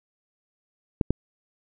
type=clicks; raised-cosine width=3 ms; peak=-8 dBFS; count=2; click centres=1.012 / 1.106 s; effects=none